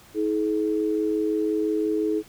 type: tone pair together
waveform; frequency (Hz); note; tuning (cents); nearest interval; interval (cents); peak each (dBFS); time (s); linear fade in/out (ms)
sine; 320 / 425.8; D#4 / G#4; +49 / +43; perfect fourth; 494; -24; 0.14-2.23; 50
effects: pink hiss -51 dBFS RMS until 2.28 s